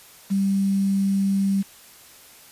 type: tone with quantisation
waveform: sine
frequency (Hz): 196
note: G3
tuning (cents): 0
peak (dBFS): -18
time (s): 0.3-1.63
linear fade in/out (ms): 20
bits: 7
effects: white hiss -48 dBFS RMS until 2.51 s + resampled to 32000 Hz

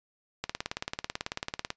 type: click train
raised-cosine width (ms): 0.2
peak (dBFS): -14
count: 24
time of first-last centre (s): 0.44-1.704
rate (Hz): 18.2
effects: noise-tail reverb RT60 0.1 s tail -20 dB re dry + resampled to 16000 Hz

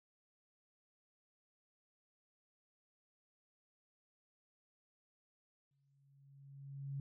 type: tone with exponential growth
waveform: sine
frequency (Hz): 138.59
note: C#3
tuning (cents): 0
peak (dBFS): -38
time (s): 5.71-7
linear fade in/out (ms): 2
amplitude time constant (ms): 280
effects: none

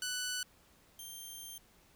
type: tone pair in turn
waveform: 10% pulse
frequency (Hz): 1489 / 3168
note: F#6 / G7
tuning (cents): +11 / +18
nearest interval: octave + minor second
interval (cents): 1307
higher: second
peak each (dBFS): -27 / -37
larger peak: first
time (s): 0.02-0.43 / 0.99-1.58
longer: second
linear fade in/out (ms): 2
effects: pink hiss -65 dBFS RMS until 1.95 s

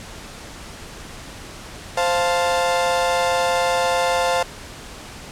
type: chord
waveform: 35% pulse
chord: F major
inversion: second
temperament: equal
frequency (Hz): 523.3 / 698.5 / 880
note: C5 / F5 / A5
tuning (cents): 0 / 0 / 0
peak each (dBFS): -19 / -20 / -22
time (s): 1.97-4.43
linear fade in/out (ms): 5
effects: pink hiss -37 dBFS RMS until 5.31 s + low-pass 9000 Hz 12 dB/octave

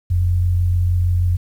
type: tone pair together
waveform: sine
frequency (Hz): 42.53 / 89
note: F1 / F2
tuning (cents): -45 / +33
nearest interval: octave + minor second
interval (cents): 1278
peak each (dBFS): -23 / -14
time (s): 0.1-1.37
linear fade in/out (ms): 10
effects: 8-bit

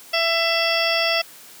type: harmonic tone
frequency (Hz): 667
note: E5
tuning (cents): +20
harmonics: 1 / 2 / 3 / 4 / 5 / 7 / 8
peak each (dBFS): -23 / -28 / -26 / -24 / -26 / -28 / -26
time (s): 0.13-1.22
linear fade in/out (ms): 10
effects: white hiss -44 dBFS RMS until 1.6 s + high-pass 150 Hz 12 dB/octave

